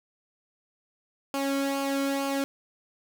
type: tone with flanger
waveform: sawtooth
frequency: 275.7 Hz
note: C#4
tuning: 9 cents flat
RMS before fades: -28 dBFS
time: 1.34-2.44 s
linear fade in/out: 0 ms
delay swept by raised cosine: 0.52 to 1.13 ms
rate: 2.2 Hz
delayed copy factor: -0.6
effects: none